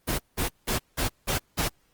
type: noise bursts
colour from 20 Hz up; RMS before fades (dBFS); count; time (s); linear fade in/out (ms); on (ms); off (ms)
pink; -26; 6; 0.07-1.69; 20; 120; 180
effects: pink hiss -67 dBFS RMS until 1.93 s + Opus 24 kbps